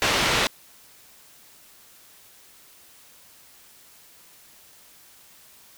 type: low-pass noise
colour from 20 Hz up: white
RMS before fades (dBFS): -22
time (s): 0.02-0.47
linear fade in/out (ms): 0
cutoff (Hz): 3400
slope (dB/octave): 12
effects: white hiss -52 dBFS RMS until 5.77 s